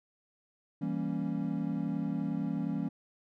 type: chord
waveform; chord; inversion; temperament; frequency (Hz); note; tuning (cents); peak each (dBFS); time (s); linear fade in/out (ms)
triangle; E diminished seventh; none; equal; 164.81 / 196 / 233.1 / 277.2; E3 / G3 / Bb3 / Db4; 0 / 0 / 0 / 0; -34 / -34 / -35 / -34; 0.81-2.89; 10
effects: none